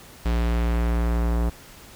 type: tone with low-pass filter sweep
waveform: square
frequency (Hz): 58.27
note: A#1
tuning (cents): 0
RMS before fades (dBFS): -22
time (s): 0.25-1.5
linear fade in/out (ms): 10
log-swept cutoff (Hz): 4400 to 1100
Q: 0.83
effects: pink hiss -46 dBFS RMS until 1.95 s